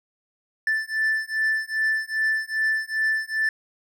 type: beating tone pair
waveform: triangle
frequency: 1760 / 1762.5 Hz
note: A6 / A6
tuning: 0 / +2 cents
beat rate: 2.5 Hz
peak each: -23 dBFS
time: 0.67-3.49 s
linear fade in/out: 2 ms
effects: none